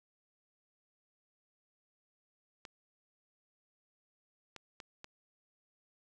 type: clicks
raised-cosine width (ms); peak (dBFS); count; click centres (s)
0.2; -29; 4; 2.652 / 4.563 / 4.802 / 5.044
effects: none